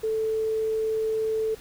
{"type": "tone", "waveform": "sine", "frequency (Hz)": 440, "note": "A4", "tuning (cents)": 0, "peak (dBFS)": -23, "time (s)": [0.03, 1.55], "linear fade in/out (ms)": 10, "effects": ["pink hiss -48 dBFS RMS until 1.6 s"]}